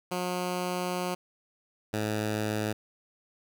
10% pulse tone pair in turn, 180 / 106.99 Hz, F#3 / A2, -47 / -48 cents, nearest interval major sixth, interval 901 cents, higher first, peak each -21 / -20 dBFS, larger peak second, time 0.11-1.15 / 1.93-2.73 s, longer first, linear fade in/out 10 ms, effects none

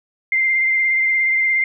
sine tone with vibrato, 2093 Hz, C7, in tune, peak -14 dBFS, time 0.32-1.64 s, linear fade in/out 2 ms, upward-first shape triangle, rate 17 Hz, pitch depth 24 cents each way, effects none

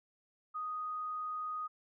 sine tone, 1244.5 Hz, D#6, in tune, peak -36 dBFS, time 0.54-1.68 s, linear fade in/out 20 ms, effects none

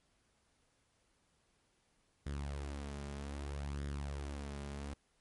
sawtooth tone with flanger, 71 Hz, C#2, 42 cents sharp, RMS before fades -42 dBFS, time 2.26-4.94 s, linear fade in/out 5 ms, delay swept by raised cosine 0.57 to 4.97 ms, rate 0.63 Hz, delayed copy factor +0.55, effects pink hiss -75 dBFS RMS until 5.2 s + MP3 48 kbps

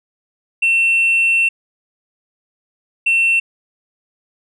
sine tone pair in turn, 2700 / 2700 Hz, E7 / E7, +41 / +41 cents, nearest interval unison, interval 0 cents, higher neither, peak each -9 dBFS, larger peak neither, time 0.62-1.49 / 3.06-3.4 s, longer first, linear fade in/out 10 ms, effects tanh soft clip ceiling -10 dBFS

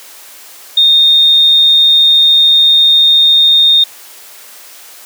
sine tone, 3673 Hz, A#7, 26 cents flat, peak -4 dBFS, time 0.77-3.84 s, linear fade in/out 5 ms, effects white hiss -35 dBFS RMS until 5.05 s + high-pass 400 Hz 12 dB/octave

